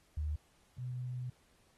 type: tone pair in turn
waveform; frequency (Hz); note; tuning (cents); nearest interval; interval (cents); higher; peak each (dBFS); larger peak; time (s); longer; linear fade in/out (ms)
sine; 75.6 / 125.07; D#2 / B2; -49 / +22; major sixth; 871; second; -33 / -37; first; 0.17-0.36 / 0.78-1.3; second; 5
effects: pink hiss -70 dBFS RMS until 1.77 s + AAC 32 kbps